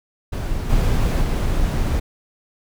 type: noise with level steps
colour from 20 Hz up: brown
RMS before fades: -23 / -17 / -19 dBFS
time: 0.32-2 s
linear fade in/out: 10 ms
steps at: 0.69 / 1.21 s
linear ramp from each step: 20 ms
effects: none